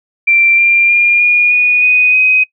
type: tone with pitch steps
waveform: sine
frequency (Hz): 2356 / 2382 / 2408 / 2435 / 2462 / 2489 / 2516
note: D7 / D7 / D7 / D#7 / D#7 / D#7 / D#7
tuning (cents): +5 / +24 / +43 / -38 / -19 / 0 / +19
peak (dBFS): -6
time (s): 0.27-2.44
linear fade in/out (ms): 10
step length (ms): 310
effects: noise-tail reverb RT60 0.1 s tail -23 dB re dry